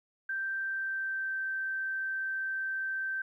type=tone with pitch glide; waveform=sine; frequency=1568 to 1556.3 Hz; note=G6 to G6; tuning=0 to -13 cents; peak=-31 dBFS; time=0.29-3.22 s; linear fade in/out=5 ms; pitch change=-13 cents; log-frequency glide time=0.63-1.36 s; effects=12-bit